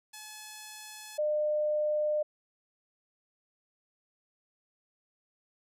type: tone pair in turn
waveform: 5% pulse / sine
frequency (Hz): 856 / 603.2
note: A5 / D5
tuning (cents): -48 / +46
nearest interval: tritone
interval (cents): 606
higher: first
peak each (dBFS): -32 / -26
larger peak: second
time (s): 0.13-1.18 / 1.18-2.23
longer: neither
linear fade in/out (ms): 10
effects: none